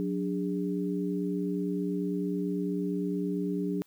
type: tone cluster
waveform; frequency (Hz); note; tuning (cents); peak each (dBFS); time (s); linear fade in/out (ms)
sine; 182.8 / 291.7 / 407.1; F#3 / D4 / G#4; -21 / -12 / -35; -31 / -32 / -35; 0-3.82; 0
effects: white hiss -65 dBFS RMS until 3.86 s